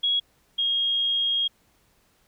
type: tone pair in turn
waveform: sine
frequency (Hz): 3322 / 3259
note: G#7 / G#7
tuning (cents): 0 / -33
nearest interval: unison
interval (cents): 33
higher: first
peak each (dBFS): -20 / -21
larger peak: first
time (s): 0.03-0.2 / 0.58-1.48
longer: second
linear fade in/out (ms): 10
effects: pink hiss -64 dBFS RMS until 2.27 s

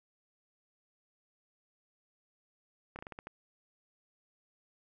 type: slowing click train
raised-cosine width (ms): 0.5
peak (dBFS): -28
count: 7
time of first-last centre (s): 2.96-3.271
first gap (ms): 29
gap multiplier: 1.23
effects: none

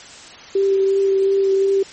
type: tone with vibrato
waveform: sine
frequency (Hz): 390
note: G4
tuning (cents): -9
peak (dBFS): -13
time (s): 0.55-1.83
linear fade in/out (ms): 5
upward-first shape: triangle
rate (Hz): 2.8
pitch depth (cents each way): 15
effects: white hiss -39 dBFS RMS until 1.92 s + MP3 32 kbps

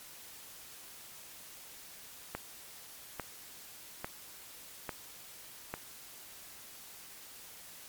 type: click train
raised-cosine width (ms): 0.5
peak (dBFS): -21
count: 5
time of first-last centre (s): 2.35-5.74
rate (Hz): 1.18
effects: white hiss -51 dBFS RMS until 7.88 s + MP3 96 kbps

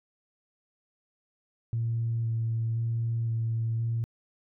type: tone with vibrato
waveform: sine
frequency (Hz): 114.6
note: A#2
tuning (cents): -29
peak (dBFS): -25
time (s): 1.73-4.04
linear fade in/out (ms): 0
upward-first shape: square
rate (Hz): 0.97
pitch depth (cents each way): 12
effects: tanh soft clip ceiling -21 dBFS

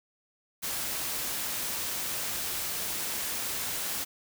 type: noise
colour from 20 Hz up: white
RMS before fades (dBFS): -33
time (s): 0.62-4.05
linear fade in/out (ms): 20
effects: none

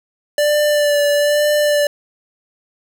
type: tone with vibrato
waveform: square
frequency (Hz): 587.3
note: D5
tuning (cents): 0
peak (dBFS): -13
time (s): 0.38-1.87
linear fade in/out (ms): 2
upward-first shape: sine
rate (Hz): 1.1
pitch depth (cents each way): 21
effects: none

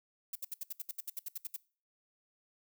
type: noise bursts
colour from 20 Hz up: violet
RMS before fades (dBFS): -39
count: 14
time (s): 0.33-1.564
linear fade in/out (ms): 5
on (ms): 25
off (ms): 68
effects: noise-tail reverb RT60 0.4 s tail -22 dB re dry

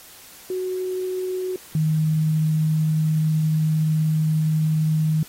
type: tone pair in turn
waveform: sine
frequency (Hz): 370 / 156.15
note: F#4 / D#3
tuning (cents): 0 / +7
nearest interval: octave + minor third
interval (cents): 1493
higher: first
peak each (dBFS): -23 / -17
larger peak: second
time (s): 0.5-1.56 / 1.75-5.23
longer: second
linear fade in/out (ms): 2
effects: white hiss -45 dBFS RMS until 5.28 s + AAC 48 kbps

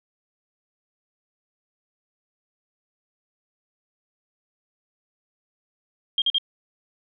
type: tone bursts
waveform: sine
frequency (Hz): 3215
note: G7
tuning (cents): +43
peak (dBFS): -18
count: 3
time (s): 6.18-6.383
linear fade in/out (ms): 2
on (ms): 39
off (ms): 43
effects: none

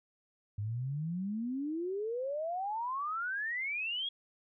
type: exponential sweep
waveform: sine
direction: up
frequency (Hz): 99.7 to 3352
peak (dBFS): -33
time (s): 0.58-4.09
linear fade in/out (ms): 5
effects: none

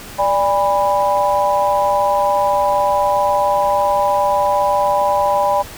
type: chord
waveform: sine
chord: G# diminished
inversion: second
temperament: equal with one note detuned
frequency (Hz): 587.3 / 811.6 / 987.8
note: D5 / G#5 / B5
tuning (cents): 0 / -40 / 0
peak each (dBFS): -17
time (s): 0.18-5.63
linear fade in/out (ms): 20
effects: pink hiss -34 dBFS RMS until 5.77 s

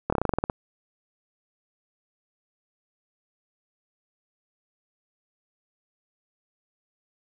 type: slowing click train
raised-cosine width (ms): 1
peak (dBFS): -9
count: 11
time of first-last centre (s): 0.1-0.498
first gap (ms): 25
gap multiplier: 1.1
effects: none

